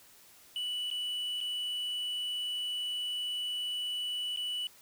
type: tone with dropouts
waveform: triangle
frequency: 2960 Hz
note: F#7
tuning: in tune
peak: -31 dBFS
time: 0.56-4.67 s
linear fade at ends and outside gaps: 1 ms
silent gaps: 0.902-0.912 / 1.405-1.411 / 4.362-4.372 s
effects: white hiss -58 dBFS RMS until 4.81 s